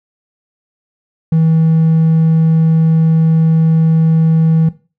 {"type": "tone", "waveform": "triangle", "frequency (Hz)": 161.3, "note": "E3", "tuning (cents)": -37, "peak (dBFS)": -5, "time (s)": [1.32, 4.69], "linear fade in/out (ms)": 5, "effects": ["noise-tail reverb RT60 0.3 s tail -17 dB re dry", "tanh soft clip ceiling -1 dBFS"]}